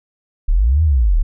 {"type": "linear two-way sweep", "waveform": "sine", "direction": "up then down", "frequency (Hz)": [31.23, 82.7, 31.23], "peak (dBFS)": -10, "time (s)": [0.48, 1.23], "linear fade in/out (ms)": 10, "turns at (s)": 0.83, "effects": []}